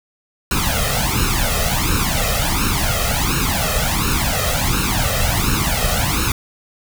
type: noise with flanger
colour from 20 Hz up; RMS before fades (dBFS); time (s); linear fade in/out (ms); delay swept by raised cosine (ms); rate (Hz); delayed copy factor
pink; -18; 0.51-6.32; 2; 0.74 to 1.6; 1.4; +0.9
effects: none